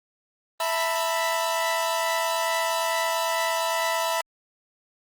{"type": "chord", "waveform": "sawtooth", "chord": "E suspended fourth", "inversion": "none", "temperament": "equal with one note detuned", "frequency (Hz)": [659.3, 899, 987.8], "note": ["E5", "A5", "B5"], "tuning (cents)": [0, 37, 0], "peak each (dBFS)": [-23, -27, -23], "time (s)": [0.6, 4.21], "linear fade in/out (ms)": 2, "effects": ["Opus 24 kbps"]}